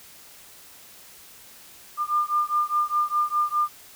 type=beating tone pair; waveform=sine; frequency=1200 / 1204.9 Hz; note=D6 / D6; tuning=+37 / +44 cents; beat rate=4.9 Hz; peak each=-24 dBFS; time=1.97-3.69 s; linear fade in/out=50 ms; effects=white hiss -48 dBFS RMS until 3.95 s